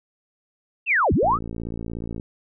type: linear two-way sweep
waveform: sine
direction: down then up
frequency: 2794 to 51.91 to 1356 Hz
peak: -16 dBFS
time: 0.86-1.39 s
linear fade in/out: 50 ms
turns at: 1.13 s
type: click train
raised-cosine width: 3 ms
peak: -19 dBFS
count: 56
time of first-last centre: 1.23-2.198 s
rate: 56.8 Hz
effects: none